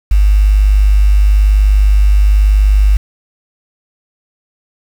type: tone with quantisation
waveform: sine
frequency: 50.5 Hz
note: G#1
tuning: 48 cents flat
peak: -5 dBFS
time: 0.11-2.97 s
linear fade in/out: 5 ms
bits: 5
effects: none